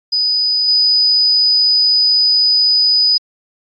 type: tone with level steps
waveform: sine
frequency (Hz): 4978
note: D#8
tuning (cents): 0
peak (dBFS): -12 / -9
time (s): 0.12-3.18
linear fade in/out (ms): 10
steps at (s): 0.68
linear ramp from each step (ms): 2
effects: AAC 64 kbps